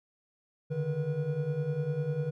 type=tone cluster; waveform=triangle; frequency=141.9 / 151.9 / 483.4 Hz; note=C#3 / D#3 / B4; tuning=+41 / -41 / -37 cents; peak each=-32 / -30 / -33 dBFS; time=0.7-2.31 s; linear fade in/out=20 ms; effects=none